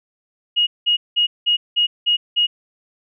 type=tone bursts; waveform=sine; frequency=2879 Hz; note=F#7; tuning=48 cents flat; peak=-13 dBFS; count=7; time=0.56-2.47 s; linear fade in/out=20 ms; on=110 ms; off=190 ms; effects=none